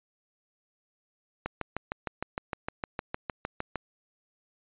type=click train; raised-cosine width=0.5 ms; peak=-16 dBFS; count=16; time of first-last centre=1.46-3.757 s; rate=6.53 Hz; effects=resampled to 8000 Hz